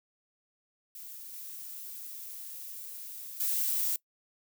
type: noise with level steps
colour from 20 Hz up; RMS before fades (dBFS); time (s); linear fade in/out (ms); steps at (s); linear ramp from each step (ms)
violet; -45 / -43 / -30; 0.95-3.96; 2; 1.33 / 3.4; 5
effects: noise-tail reverb RT60 0.1 s tail -22 dB re dry